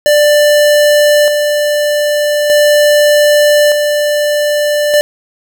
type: tone with tremolo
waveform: square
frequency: 591 Hz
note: D5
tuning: 11 cents sharp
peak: -6 dBFS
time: 0.06-5.01 s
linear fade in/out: 0 ms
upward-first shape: square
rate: 0.41 Hz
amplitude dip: 40%
effects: none